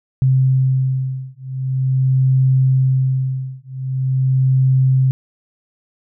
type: beating tone pair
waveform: sine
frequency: 131.1 / 131.54 Hz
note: C3 / C3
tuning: +4 / +10 cents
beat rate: 0.44 Hz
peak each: -16 dBFS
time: 0.22-5.11 s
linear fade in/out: 0 ms
effects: none